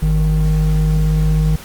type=tone pair together; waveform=triangle; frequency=51.91 / 155.56 Hz; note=G#1 / D#3; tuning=0 / 0 cents; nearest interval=octave + perfect fifth; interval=1900 cents; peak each=-12 dBFS; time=0.02-1.56 s; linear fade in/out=5 ms; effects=pink hiss -36 dBFS RMS until 1.64 s + Opus 32 kbps